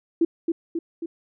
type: tone with echo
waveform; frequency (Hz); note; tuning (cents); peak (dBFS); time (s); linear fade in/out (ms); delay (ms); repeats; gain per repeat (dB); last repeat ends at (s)
sine; 333.1; E4; +18; -15; 0.21-0.25; 5; 270; 3; -4; 1.06
effects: none